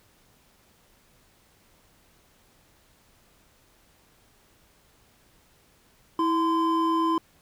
triangle tone pair together, 326.8 / 1029.2 Hz, E4 / C6, -15 / -29 cents, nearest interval octave + minor sixth, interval 1986 cents, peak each -22 dBFS, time 6.19-7.18 s, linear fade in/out 2 ms, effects pink hiss -61 dBFS RMS until 7.41 s

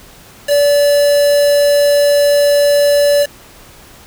triangle tone with quantisation, 577 Hz, D5, 31 cents flat, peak -6 dBFS, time 0.47-3.27 s, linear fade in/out 50 ms, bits 3, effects pink hiss -40 dBFS RMS until 4.06 s

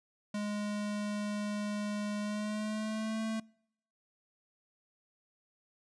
square tone with pitch glide, 207.7 to 221.3 Hz, G#3 to A3, 0 to +10 cents, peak -34 dBFS, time 0.34-3.4 s, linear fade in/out 5 ms, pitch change +110 cents, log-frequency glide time 2.21-3.21 s, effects noise-tail reverb RT60 0.7 s tail -26 dB re dry + resampled to 22050 Hz

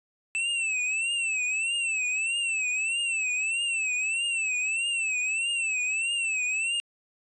square tone with vibrato, 2637 Hz, E7, in tune, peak -26 dBFS, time 0.35-6.8 s, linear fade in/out 0 ms, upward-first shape triangle, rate 1.6 Hz, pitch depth 130 cents each way, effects resampled to 22050 Hz

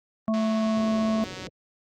harmonic tone, 220 Hz, A3, in tune, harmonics 1 / 3 / 5, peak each -22 / -29 / -35 dBFS, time 0.28-1.24 s, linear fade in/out 0 ms
click train, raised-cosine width 0.2 ms, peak -22 dBFS, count 211, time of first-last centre 0.34-1.469 s, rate 186 Hz
pink low-pass noise, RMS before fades -38 dBFS, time 0.76-1.49 s, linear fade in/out 5 ms, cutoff 620 Hz, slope 96 dB/octave
effects high-pass 100 Hz 12 dB/octave + Opus 32 kbps

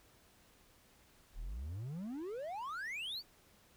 triangle exponential sweep, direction up, 32.36 to 4806 Hz, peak -38 dBFS, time 1.34-3.23 s, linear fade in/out 50 ms, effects pink hiss -66 dBFS RMS until 3.76 s

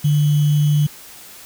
sine tone with sample-and-hold, 147.9 Hz, D3, 13 cents sharp, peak -12 dBFS, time 0.04-0.87 s, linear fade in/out 10 ms, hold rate 3150 Hz, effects white hiss -40 dBFS RMS until 1.45 s

